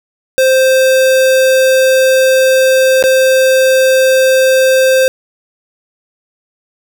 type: tone with dropouts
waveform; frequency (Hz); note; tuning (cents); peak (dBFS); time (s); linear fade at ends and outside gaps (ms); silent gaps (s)
square; 523.3; C5; 0; -7; 0.38-5.08; 0; 3.026-3.039
effects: none